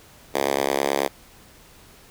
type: tone with high-pass filter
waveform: 5% pulse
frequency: 69.3 Hz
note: C#2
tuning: in tune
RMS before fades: -23 dBFS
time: 0.34-1.08 s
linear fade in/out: 10 ms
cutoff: 400 Hz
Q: 1.1
effects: pink hiss -50 dBFS RMS until 2.1 s